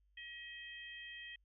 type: harmonic tone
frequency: 636 Hz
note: D#5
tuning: 38 cents sharp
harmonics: 3 / 4 / 5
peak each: -50 / -54 / -52 dBFS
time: 0.17-1.36 s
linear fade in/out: 5 ms
effects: added 50 Hz sine -70 dBFS peak until 1.44 s